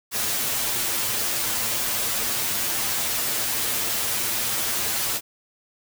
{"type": "noise with comb filter", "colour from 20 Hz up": "white", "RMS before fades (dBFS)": -25, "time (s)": [0.11, 5.21], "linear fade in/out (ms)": 50, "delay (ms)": 8.8, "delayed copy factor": 1, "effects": []}